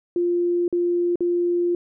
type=tone with dropouts; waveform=sine; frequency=349.2 Hz; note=F4; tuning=in tune; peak=-18 dBFS; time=0.16-1.75 s; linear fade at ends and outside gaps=2 ms; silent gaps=0.68-0.726 / 1.157-1.206 s; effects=none

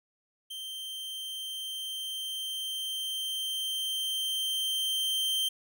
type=tone with level ramp; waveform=45% pulse; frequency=3136 Hz; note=G7; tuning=in tune; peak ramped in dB=-37 to -26 dBFS; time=0.5-5.49 s; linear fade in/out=10 ms; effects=none

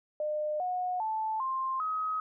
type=tone with pitch steps; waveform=sine; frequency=605 / 727.8 / 875.6 / 1053.4 / 1267.2 Hz; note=D#5 / F#5 / A5 / C6 / D#6; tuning=-49 / -29 / -9 / +11 / +31 cents; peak=-29 dBFS; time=0.2-2.2 s; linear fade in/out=2 ms; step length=400 ms; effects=none

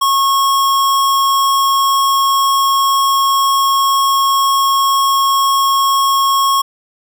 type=tone; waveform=square; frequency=1093 Hz; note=C#6; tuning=25 cents flat; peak=-11 dBFS; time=0.01-6.62 s; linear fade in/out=10 ms; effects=none

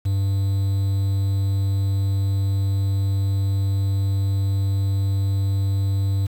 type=tone with quantisation; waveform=triangle; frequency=98 Hz; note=G2; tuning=in tune; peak=-16 dBFS; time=0.05-6.27 s; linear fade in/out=10 ms; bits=7; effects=none

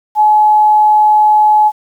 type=tone; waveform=sine; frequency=850 Hz; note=G#5; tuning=40 cents sharp; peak=-5 dBFS; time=0.15-1.72 s; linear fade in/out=50 ms; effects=7-bit

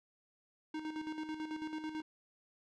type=tone with tremolo; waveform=square; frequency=311.1 Hz; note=D#4; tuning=in tune; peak=-38 dBFS; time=0.74-2.02 s; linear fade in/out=5 ms; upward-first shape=square; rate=9.1 Hz; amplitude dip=55%; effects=low-pass 4000 Hz 12 dB/octave

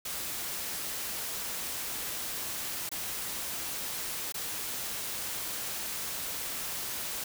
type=noise with dropouts; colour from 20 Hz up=white; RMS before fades=-36 dBFS; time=0.05-7.24 s; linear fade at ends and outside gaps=5 ms; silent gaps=2.892-2.915 / 4.323-4.342 s; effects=none

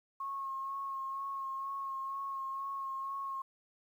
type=tone with vibrato; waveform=sine; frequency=1086 Hz; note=C#6; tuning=36 cents flat; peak=-36 dBFS; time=0.2-3.42 s; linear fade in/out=5 ms; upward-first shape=sine; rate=2.1 Hz; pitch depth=20 cents each way; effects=11-bit

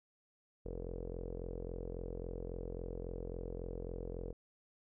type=tone with low-pass filter; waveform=sawtooth; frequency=43.65 Hz; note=F1; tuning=in tune; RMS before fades=-43 dBFS; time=0.65-4.33 s; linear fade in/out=10 ms; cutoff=470 Hz; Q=6.5; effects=none

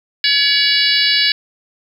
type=harmonic tone with a mistuned harmonic; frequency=566 Hz; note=C#5; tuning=36 cents sharp; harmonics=3 / 4 / 5 / 6 / 7 / 8 / 9; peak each=-20 / -20 / -19 / -23 / -17 / -18 / -20 dBFS; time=0.24-1.32 s; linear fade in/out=2 ms; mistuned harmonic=5; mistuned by=+40 cents; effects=7-bit

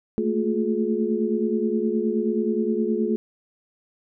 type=tone cluster; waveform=sine; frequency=217.3 / 226.8 / 356.5 / 424.8 Hz; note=A3 / A#3 / F4 / G#4; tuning=-21 / -47 / +36 / +39 cents; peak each=-26 dBFS; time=0.18-3.16 s; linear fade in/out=0 ms; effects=none

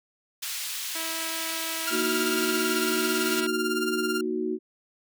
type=high-pass noise; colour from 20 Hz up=pink; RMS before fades=-33 dBFS; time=0.42-3.41 s; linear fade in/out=10 ms; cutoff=2700 Hz; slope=12 dB/octave
type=tone; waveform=5% pulse; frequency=325.5 Hz; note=E4; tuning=22 cents flat; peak=-21 dBFS; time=0.95-3.47 s; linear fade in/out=5 ms
type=tone with tremolo; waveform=sawtooth; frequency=1396.9 Hz; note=F6; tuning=in tune; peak=-22 dBFS; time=1.87-4.21 s; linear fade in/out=5 ms; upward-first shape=triangle; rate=18 Hz; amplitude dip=75%
type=chord; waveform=sine; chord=D# minor; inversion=second; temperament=equal; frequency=233.1 / 311.1 / 370 Hz; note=A#3 / D#4 / F#4; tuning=0 / 0 / 0 cents; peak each=-32 / -31 / -28 dBFS; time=1.9-4.59 s; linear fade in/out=50 ms
effects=none

